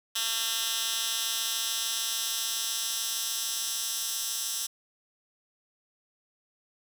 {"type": "tone with high-pass filter sweep", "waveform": "10% pulse", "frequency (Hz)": 226.9, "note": "A#3", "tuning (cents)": -47, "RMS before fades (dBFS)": -31, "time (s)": [0.15, 4.67], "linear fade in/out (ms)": 10, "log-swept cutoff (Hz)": [3400, 5700], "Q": 1.1, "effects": []}